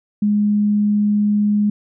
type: tone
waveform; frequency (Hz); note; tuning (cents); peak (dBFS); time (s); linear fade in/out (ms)
sine; 207.7; G#3; 0; -13; 0.22-1.7; 5
effects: none